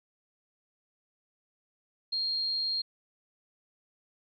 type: tone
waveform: sine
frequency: 4226 Hz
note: C8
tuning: 16 cents sharp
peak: -28 dBFS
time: 2.12-2.82 s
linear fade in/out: 10 ms
effects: none